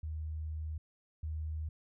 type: tone pair in turn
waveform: sine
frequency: 78 / 78 Hz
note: D#2 / D#2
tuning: +5 / +5 cents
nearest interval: unison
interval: 0 cents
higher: neither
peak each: -36 / -35 dBFS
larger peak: second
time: 0.03-0.78 / 1.23-1.69 s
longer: first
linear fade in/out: 5 ms
effects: none